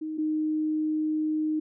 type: tone pair in turn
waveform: sine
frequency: 312.1 / 309.4 Hz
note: D#4 / D#4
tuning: +5 / -10 cents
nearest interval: unison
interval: 15 cents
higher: first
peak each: -30 / -24 dBFS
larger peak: second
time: 0.01-0.18 / 0.18-1.6 s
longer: second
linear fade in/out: 10 ms
effects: none